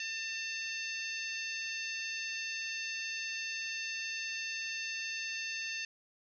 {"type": "harmonic tone with a mistuned harmonic", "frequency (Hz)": 897, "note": "A5", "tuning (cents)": 33, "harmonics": [2, 3, 4, 5, 6, 7], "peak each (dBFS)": [-42, -39, -48, -45, -48, -47], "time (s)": [0, 5.85], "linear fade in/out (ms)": 2, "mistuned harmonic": 6, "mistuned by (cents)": -44, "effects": []}